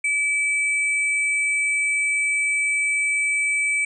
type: tone pair together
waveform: sine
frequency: 2305 / 8206 Hz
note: D7 / C9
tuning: -33 / -35 cents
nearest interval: octave + minor seventh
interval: 2198 cents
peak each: -19 / -30 dBFS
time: 0.04-3.85 s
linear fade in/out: 5 ms
effects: none